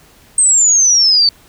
sine exponential sweep, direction down, 8460 to 4500 Hz, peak -7 dBFS, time 0.38-1.29 s, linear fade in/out 2 ms, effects pink hiss -46 dBFS RMS until 1.48 s

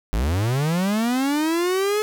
45% pulse linear sweep, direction up, 46.74 to 430.1 Hz, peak -19 dBFS, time 0.13-2.02 s, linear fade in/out 0 ms, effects none

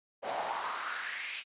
brown noise with high-pass filter sweep, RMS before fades -37 dBFS, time 0.22-1.44 s, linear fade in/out 50 ms, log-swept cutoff 600 to 2700 Hz, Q 4, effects resampled to 8000 Hz

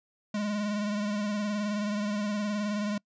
square tone with vibrato, 207.7 Hz, G#3, in tune, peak -29 dBFS, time 0.34-2.98 s, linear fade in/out 5 ms, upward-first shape triangle, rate 19 Hz, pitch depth 52 cents each way, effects noise-tail reverb RT60 0.1 s tail -26 dB re dry + resampled to 16000 Hz

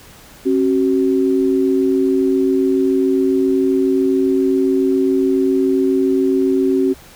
sine tone pair together, 270 / 377.3 Hz, C#4 / F#4, -45 / +34 cents, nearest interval tritone, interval 579 cents, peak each -15 / -15 dBFS, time 0.45-6.94 s, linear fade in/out 20 ms, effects pink hiss -42 dBFS RMS until 7.15 s

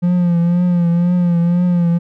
triangle tone with vibrato, 174.2 Hz, F3, 4 cents flat, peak -9 dBFS, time 0.02-1.99 s, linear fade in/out 20 ms, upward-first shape triangle, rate 2 Hz, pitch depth 53 cents each way, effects none

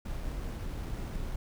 brown noise with sample-and-hold, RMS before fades -36 dBFS, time 0.05-1.36 s, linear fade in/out 5 ms, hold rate 7350 Hz, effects none

